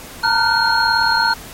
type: tone cluster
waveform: sine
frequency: 897 / 935 / 1412 / 1515 / 4276 Hz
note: A5 / A#5 / F6 / F#6 / C8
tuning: +33 / +5 / +19 / +40 / +37 cents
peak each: -19 dBFS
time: 0.23-1.34 s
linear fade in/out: 10 ms
effects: pink hiss -35 dBFS RMS until 1.53 s + MP3 64 kbps